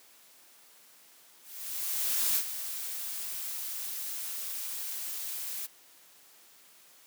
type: noise with ADSR envelope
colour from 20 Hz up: blue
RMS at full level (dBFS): -27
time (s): 1.42-5.67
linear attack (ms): 940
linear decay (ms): 72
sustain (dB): -10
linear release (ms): 16
effects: white hiss -58 dBFS RMS until 7.06 s + high-pass 200 Hz 12 dB/octave